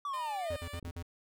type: linear sweep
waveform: triangle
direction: down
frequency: 1173 to 554.4 Hz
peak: -32 dBFS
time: 0.05-0.56 s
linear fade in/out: 2 ms
type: tone with vibrato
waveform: 10% pulse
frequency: 598 Hz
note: D5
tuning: 31 cents sharp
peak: -36 dBFS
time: 0.13-0.8 s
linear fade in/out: 10 ms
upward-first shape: sine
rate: 3.1 Hz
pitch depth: 50 cents each way
type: tone bursts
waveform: square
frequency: 85.7 Hz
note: F2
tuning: 32 cents flat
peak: -39 dBFS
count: 5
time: 0.5-1.026 s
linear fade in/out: 5 ms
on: 66 ms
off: 49 ms
type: clicks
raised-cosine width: 3 ms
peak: -35 dBFS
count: 3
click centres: 0.744 / 0.828 / 0.877 s
effects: none